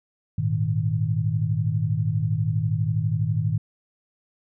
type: chord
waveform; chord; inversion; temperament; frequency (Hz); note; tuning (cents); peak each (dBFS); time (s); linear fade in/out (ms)
sine; Ab suspended second; none; equal with one note detuned; 103.83 / 116.14 / 155.56; Ab2 / Bb2 / Eb3; 0 / -6 / 0; -25; 0.38-3.58; 5
effects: none